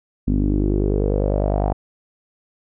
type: tone with low-pass filter sweep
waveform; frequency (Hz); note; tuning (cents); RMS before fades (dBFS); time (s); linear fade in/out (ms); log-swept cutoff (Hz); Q
sawtooth; 50; G1; +35; -19; 0.27-1.73; 10; 250 to 770; 4.5
effects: none